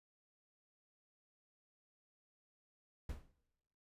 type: noise with exponential decay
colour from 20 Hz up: brown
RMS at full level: -39 dBFS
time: 3.09-3.32 s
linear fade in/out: 5 ms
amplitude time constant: 49 ms
effects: noise-tail reverb RT60 1.0 s tail -21 dB re dry + resampled to 32000 Hz